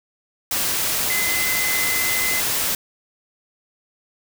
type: tone in noise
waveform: sine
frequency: 2043 Hz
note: C7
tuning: 42 cents flat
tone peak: -23 dBFS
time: 1.1-2.4 s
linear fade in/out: 2 ms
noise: white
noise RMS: -22 dBFS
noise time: 0.51-2.75 s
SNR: -4 dB
effects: none